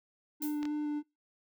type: tone with vibrato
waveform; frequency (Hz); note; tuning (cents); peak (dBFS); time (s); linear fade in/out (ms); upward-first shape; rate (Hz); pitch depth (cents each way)
triangle; 297.7; D4; +24; -29; 0.4-1.03; 50; square; 3.3; 8
type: noise with exponential decay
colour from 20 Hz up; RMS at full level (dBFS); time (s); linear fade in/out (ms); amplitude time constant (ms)
violet; -36; 0.42-0.67; 2; 53
type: clicks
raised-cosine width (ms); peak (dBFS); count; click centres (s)
0.2; -26; 2; 0.63 / 0.654
effects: noise-tail reverb RT60 0.2 s tail -24 dB re dry